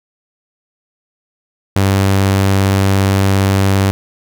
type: tone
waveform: sawtooth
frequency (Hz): 97.4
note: G2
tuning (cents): -11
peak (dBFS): -6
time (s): 1.76-3.91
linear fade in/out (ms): 0
effects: none